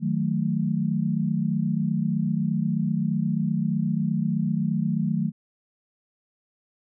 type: chord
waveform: sine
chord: D# diminished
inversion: none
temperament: equal with one note detuned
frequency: 156.83 / 185 / 220 Hz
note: D#3 / F#3 / A3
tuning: +14 / 0 / 0 cents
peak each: -26 dBFS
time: 0-5.32 s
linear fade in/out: 50 ms
effects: none